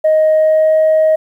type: tone with pitch glide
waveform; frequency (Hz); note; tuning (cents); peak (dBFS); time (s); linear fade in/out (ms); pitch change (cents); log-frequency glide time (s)
sine; 625 to 629.3; D#5 to D#5; +8 to +19; -6; 0.04-1.16; 10; +11; 0.34-0.77
effects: tanh soft clip ceiling -5 dBFS + 8-bit